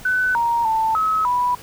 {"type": "tone with pitch steps", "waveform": "sine", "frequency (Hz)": [1505, 936, 887, 1284, 984], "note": ["F#6", "A#5", "A5", "E6", "B5"], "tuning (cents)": [29, 7, 14, -46, -7], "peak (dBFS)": -16, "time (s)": [0.05, 1.55], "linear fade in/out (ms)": 5, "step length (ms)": 300, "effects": ["pink hiss -41 dBFS RMS until 1.62 s"]}